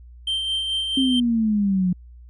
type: tone with tremolo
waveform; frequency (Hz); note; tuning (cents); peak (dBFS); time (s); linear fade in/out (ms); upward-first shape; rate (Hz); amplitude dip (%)
triangle; 3136; G7; 0; -19; 0.27-1.2; 5; sine; 4.6; 35
type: exponential sweep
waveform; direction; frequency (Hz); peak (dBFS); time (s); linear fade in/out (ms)
sine; down; 269.6 to 177.6; -17; 0.97-1.93; 5
effects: added 60 Hz sine -41 dBFS peak until 2.29 s + resampled to 24000 Hz